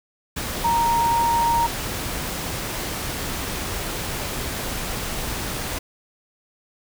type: tone in noise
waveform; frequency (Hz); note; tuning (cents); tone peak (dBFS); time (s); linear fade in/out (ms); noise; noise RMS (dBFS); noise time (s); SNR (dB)
sine; 932.3; A#5; 0; -17; 0.64-1.67; 10; pink; -28; 0.36-5.79; +8
effects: none